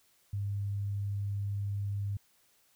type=tone; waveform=sine; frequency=100.7 Hz; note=G2; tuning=47 cents sharp; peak=-31 dBFS; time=0.33-2.17 s; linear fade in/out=5 ms; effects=white hiss -68 dBFS RMS until 2.75 s